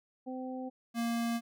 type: harmonic tone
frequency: 257.3 Hz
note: C4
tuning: 29 cents flat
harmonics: 1 / 2 / 3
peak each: -38 / -43 / -45 dBFS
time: 0.26-0.7 s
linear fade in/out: 20 ms
type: tone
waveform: square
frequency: 233.1 Hz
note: A#3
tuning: in tune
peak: -31 dBFS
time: 0.94-1.41 s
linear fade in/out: 50 ms
effects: none